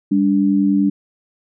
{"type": "tone pair together", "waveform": "sine", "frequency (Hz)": [199.53, 290], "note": ["G3", "D4"], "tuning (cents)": [31, -22], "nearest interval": "tritone", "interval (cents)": 647, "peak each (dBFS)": -15, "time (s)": [0.11, 0.9], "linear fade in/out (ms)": 10, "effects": []}